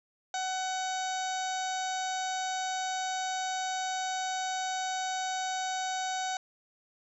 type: harmonic tone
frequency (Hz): 750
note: F#5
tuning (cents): +23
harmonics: 1 / 2 / 3 / 4 / 5 / 6 / 7 / 8 / 9 / 10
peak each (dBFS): -32 / -39 / -45 / -47 / -42 / -48 / -53 / -42 / -47 / -49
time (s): 0.34-6.37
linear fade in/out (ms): 2
effects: none